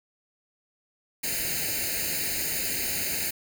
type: noise with comb filter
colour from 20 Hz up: white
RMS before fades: -29 dBFS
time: 1.23-3.31 s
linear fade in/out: 10 ms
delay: 0.44 ms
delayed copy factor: +1
effects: none